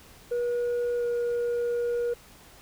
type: tone with pitch glide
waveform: sine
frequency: 481.9 to 477.7 Hz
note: B4 to A#4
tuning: -43 to +42 cents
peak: -22 dBFS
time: 0.31-2.14 s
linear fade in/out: 10 ms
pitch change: -15 cents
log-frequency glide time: 0.96-1.05 s
effects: tanh soft clip ceiling -24 dBFS + pink hiss -52 dBFS RMS until 2.61 s